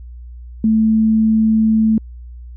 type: tone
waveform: sine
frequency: 220 Hz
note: A3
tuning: in tune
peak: -10 dBFS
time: 0.64-1.98 s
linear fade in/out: 2 ms
effects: added 60 Hz sine -31 dBFS peak until 2.56 s